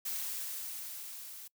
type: noise with level ramp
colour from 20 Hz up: blue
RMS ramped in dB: -36 to -48 dBFS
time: 0.05-1.48 s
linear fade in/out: 10 ms
effects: noise-tail reverb RT60 0.1 s tail -24 dB re dry